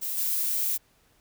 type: noise with level steps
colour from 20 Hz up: violet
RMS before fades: -31 / -27 dBFS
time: 0.01-0.78 s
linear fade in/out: 20 ms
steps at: 0.17 s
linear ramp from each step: 20 ms
effects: pink hiss -64 dBFS RMS until 1.2 s